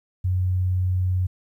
sine tone, 91.8 Hz, F#2, 13 cents flat, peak -19 dBFS, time 0.24-1.27 s, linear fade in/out 10 ms, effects 10-bit

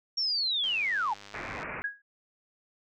sine linear sweep, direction down, 5588 to 784 Hz, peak -26 dBFS, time 0.17-1.14 s, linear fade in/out 10 ms
click train, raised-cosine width 0.2 ms, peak -29 dBFS, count 101, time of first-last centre 0.64-1.63 s, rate 101 Hz
white low-pass noise, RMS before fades -38 dBFS, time 1.34-1.82 s, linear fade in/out 0 ms, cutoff 2500 Hz, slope 96 dB/octave
sine tone with exponential decay, 1654 Hz, G#6, 8 cents flat, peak -25 dBFS, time 1.84-2.02 s, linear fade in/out 5 ms, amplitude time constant 37 ms
effects none

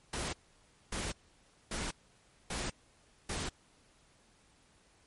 pink noise bursts, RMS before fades -37 dBFS, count 5, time 0.13-3.49 s, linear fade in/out 5 ms, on 200 ms, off 590 ms, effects pink hiss -66 dBFS RMS until 5.06 s + MP3 48 kbps

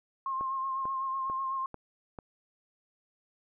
sine tone with vibrato, 1066 Hz, C6, 32 cents sharp, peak -30 dBFS, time 0.26-1.66 s, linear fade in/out 2 ms, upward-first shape sine, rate 8 Hz, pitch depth 29 cents each way
click train, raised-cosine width 1 ms, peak -27 dBFS, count 5, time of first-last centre 0.41-2.188 s, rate 2.25 Hz
effects none

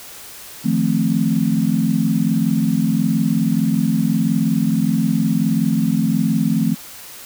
sine chord, F dominant seventh, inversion third, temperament equal, 155.56 / 174.61 / 220 / 261.6 Hz, Eb3 / F3 / A3 / C4, 0 / 0 / 0 / 0 cents, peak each -22 / -20 / -18 / -21 dBFS, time 0.64-6.75 s, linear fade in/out 20 ms, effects white hiss -37 dBFS RMS until 7.25 s

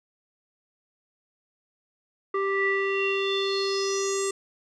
square tone with low-pass filter sweep, 392 Hz, G4, in tune, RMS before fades -26 dBFS, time 2.34-4.31 s, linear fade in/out 5 ms, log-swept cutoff 1500 to 8000 Hz, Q 6.7, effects none

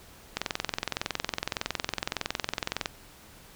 click train, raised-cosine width 0.2 ms, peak -10 dBFS, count 55, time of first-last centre 0.37-2.858 s, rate 21.7 Hz, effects pink hiss -52 dBFS RMS until 3.55 s

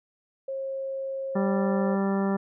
sine tone with pitch glide, 538 to 534.3 Hz, C5 to C5, +48 to +36 cents, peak -29 dBFS, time 0.48-1.95 s, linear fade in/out 5 ms, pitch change -12 cents, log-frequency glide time 1.55-1.72 s
harmonic tone, 196 Hz, G3, in tune, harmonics 1 / 2 / 3 / 4 / 5 / 6 / 7 / 9, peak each -24 / -30 / -34 / -36 / -38 / -40 / -41 / -43 dBFS, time 1.35-2.37 s, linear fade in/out 10 ms
effects none

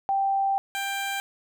sine / 15% pulse tone pair in turn, 784 / 790.4 Hz, G5 / G5, 0 / +14 cents, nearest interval unison, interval 14 cents, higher second, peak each -21 dBFS, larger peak neither, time 0.09-0.58 / 0.75-1.2 s, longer first, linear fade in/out 0 ms, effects none

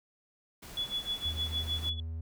pink noise, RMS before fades -47 dBFS, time 0.62-1.9 s, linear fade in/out 10 ms
sine tone with tremolo, 3411 Hz, G#7, 46 cents sharp, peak -29 dBFS, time 0.77-2 s, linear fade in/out 2 ms, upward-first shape sine, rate 6.5 Hz, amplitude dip 90%
triangle tone with pitch glide, 79.4 to 81.12 Hz, D#2 to E2, +36 to -27 cents, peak -33 dBFS, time 1.25-2.21 s, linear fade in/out 5 ms, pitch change +37 cents, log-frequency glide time 1.4-2.09 s
effects none

